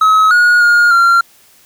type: tone with pitch steps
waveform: triangle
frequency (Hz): 1281 / 1445 / 1424 / 1379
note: E6 / F#6 / F6 / F6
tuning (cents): -50 / -41 / +33 / -22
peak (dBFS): -4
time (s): 0.01-1.21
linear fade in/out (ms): 5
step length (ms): 300
effects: white hiss -47 dBFS RMS until 1.65 s